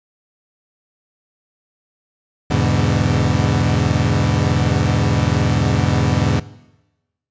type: chord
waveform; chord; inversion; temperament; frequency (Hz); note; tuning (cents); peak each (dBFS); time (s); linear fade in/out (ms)
30% pulse; E dominant seventh; none; equal with one note detuned; 82.41 / 102.22 / 123.47 / 146.83; E2 / G#2 / B2 / D3; 0 / -27 / 0 / 0; -19 / -17 / -17 / -17; 2.5-6.4; 10
effects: noise-tail reverb RT60 1.0 s tail -19 dB re dry + resampled to 16000 Hz